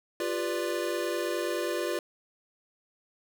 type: chord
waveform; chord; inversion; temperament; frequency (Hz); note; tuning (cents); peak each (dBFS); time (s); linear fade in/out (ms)
square; G dominant seventh; third; equal with one note detuned; 349.2 / 398.8 / 493.9 / 587.3; F4 / G4 / B4 / D5; 0 / +30 / 0 / 0; -33 / -37 / -36 / -35; 0.2-1.99; 2
effects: none